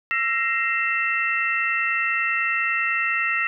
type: tone cluster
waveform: sine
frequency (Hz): 1338 / 1874 / 2084 / 2678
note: E6 / A#6 / C7 / E7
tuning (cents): +25 / +9 / -7 / +27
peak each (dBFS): -27 / -24 / -28 / -25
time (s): 0.11-3.47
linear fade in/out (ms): 0
effects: none